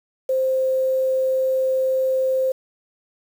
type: tone with quantisation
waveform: sine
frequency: 523.3 Hz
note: C5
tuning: in tune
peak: -17 dBFS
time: 0.29-2.52 s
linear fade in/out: 5 ms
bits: 7
effects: none